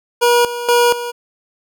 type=tone with tremolo; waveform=25% pulse; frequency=480 Hz; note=B4; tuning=49 cents flat; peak=-6 dBFS; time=0.21-1.12 s; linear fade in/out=20 ms; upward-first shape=square; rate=2.1 Hz; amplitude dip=75%; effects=none